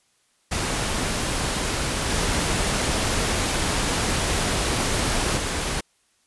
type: noise with level steps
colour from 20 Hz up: pink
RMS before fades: -25 / -23 / -26 dBFS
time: 0.51-5.81 s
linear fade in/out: 10 ms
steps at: 2.08 / 5.36 s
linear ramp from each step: 20 ms
effects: white hiss -65 dBFS RMS until 6.26 s + resampled to 24000 Hz